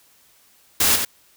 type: noise with echo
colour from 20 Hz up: white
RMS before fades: -17 dBFS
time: 0.8-0.96 s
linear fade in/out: 5 ms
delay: 90 ms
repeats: 1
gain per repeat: -6 dB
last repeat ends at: 1.05 s
effects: white hiss -56 dBFS RMS until 1.36 s